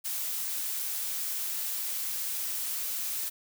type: noise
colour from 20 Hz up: blue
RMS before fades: -33 dBFS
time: 0.04-3.3 s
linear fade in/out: 20 ms
effects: none